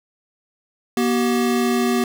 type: tone pair together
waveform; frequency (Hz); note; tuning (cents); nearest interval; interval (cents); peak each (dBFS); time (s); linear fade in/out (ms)
square; 240.1 / 382.1; B3 / G4; -49 / -44; minor sixth; 805; -19 / -22; 0.97-2.04; 2
effects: none